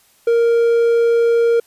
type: tone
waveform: triangle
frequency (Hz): 466.2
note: A#4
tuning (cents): 0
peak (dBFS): -9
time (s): 0.27-1.6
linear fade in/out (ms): 5
effects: white hiss -54 dBFS RMS until 1.66 s + resampled to 32000 Hz